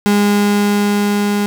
35% pulse tone with level ramp, 204.9 Hz, G#3, 23 cents flat, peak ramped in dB -8 to -12 dBFS, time 0.06-1.46 s, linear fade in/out 0 ms, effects none

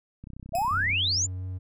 click train, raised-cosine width 5 ms, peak -29 dBFS, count 23, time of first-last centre 0.24-0.932 s, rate 31.8 Hz
sine exponential sweep, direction up, 630 to 7430 Hz, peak -23 dBFS, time 0.53-1.27 s, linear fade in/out 20 ms
10% pulse tone with exponential decay, 2544 Hz, D#7, 38 cents sharp, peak -26 dBFS, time 0.55-0.94 s, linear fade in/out 1 ms, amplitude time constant 83 ms
triangle tone with vibrato, 92.5 Hz, F#2, in tune, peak -29 dBFS, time 0.71-1.59 s, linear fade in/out 20 ms, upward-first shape triangle, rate 4.3 Hz, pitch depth 12 cents each way
effects none

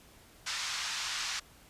white band-pass noise, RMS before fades -36 dBFS, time 0.46-1.4 s, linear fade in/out 10 ms, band 960 to 6200 Hz, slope 24 dB/octave, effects pink hiss -58 dBFS RMS until 1.69 s + resampled to 32000 Hz

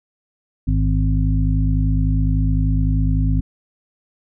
harmonic tone with a mistuned harmonic, 51.8 Hz, G#1, 4 cents flat, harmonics 1 / 2 / 3 / 5, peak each -17 / -20 / -22 / -24 dBFS, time 0.67-3.41 s, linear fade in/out 10 ms, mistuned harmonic 2, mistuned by -31 cents, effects none

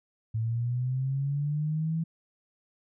sine linear sweep, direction up, 110 to 164.81 Hz, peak -26 dBFS, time 0.34-2.04 s, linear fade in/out 10 ms, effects none

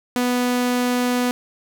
sawtooth tone, 246.9 Hz, B3, in tune, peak -14 dBFS, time 0.16-1.31 s, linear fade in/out 0 ms, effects none

